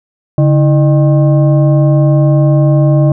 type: tone with frequency modulation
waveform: sine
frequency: 143.3 Hz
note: D3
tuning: 42 cents flat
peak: -5 dBFS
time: 0.38-3.12 s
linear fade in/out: 2 ms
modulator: 466 Hz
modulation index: 0.69
effects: none